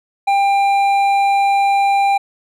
triangle tone with hard clipping, 795 Hz, G5, 24 cents sharp, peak -13 dBFS, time 0.27-2.18 s, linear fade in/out 10 ms, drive 11 dB, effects none

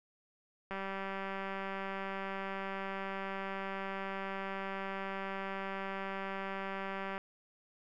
click train, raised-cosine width 0.5 ms, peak -25 dBFS, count 1256, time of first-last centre 0.71-7.179 s, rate 194 Hz, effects none

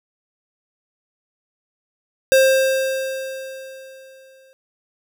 square tone with exponential decay, 530 Hz, C5, 22 cents sharp, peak -10 dBFS, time 2.32-4.53 s, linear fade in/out 0 ms, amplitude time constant 480 ms, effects none

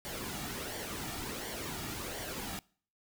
pink noise with flanger, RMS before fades -40 dBFS, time 0.05-2.59 s, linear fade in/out 0 ms, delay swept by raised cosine 0.77 to 1.97 ms, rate 1.4 Hz, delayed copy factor -0.55, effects noise-tail reverb RT60 0.5 s tail -24 dB re dry

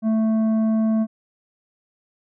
sine tone with tanh clipping, 220.5 Hz, A3, 4 cents sharp, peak -18 dBFS, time 0.02-1.07 s, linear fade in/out 50 ms, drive 8 dB, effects none

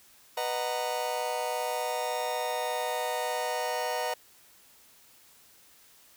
40% pulse chord, B major seventh, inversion none, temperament just, 493.9 / 617.4 / 740.8 / 926 Hz, B4 / D#5 / F#5 / A#5, 0 / -14 / +2 / -12 cents, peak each -34 dBFS, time 0.37-4.14 s, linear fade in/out 5 ms, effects white hiss -58 dBFS RMS until 6.16 s

